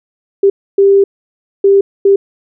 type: tone bursts at uneven times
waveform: sine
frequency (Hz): 395.3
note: G4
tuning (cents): +15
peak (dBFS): -4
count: 4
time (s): 0.43-0.5 / 0.78-1.04 / 1.64-1.81 / 2.05-2.16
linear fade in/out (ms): 5
effects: none